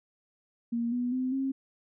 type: tone with pitch steps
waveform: sine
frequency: 234.4 / 245.2 / 256.5 / 268.3 Hz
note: A#3 / B3 / C4 / C4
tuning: +10 / -12 / -34 / +44 cents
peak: -27 dBFS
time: 0.72-1.52 s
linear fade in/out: 10 ms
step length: 200 ms
effects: none